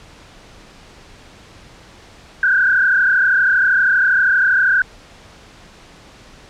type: tone with frequency modulation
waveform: sine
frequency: 1540 Hz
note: G6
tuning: 31 cents flat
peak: -11 dBFS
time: 2.43-4.82 s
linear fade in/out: 2 ms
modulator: 32.6 Hz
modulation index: 2.3
effects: pink hiss -43 dBFS RMS until 6.49 s + low-pass 6000 Hz 12 dB/octave